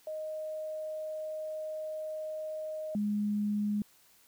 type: tone pair in turn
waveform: sine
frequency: 622 / 207.6 Hz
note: D#5 / G#3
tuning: -1 / 0 cents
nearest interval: octave + perfect fifth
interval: 1899 cents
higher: first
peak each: -35 / -28 dBFS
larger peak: second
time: 0.07-2.95 / 2.95-3.82 s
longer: first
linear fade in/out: 2 ms
effects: white hiss -63 dBFS RMS until 4.27 s